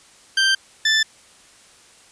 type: tone pair in turn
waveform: 20% pulse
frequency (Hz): 1568 / 1760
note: G6 / A6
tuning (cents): 0 / 0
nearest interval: major second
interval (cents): 200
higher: second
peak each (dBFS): -10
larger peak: neither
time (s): 0.37-0.55 / 0.85-1.03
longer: neither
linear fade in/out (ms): 5
effects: white hiss -50 dBFS RMS until 2.11 s + resampled to 22050 Hz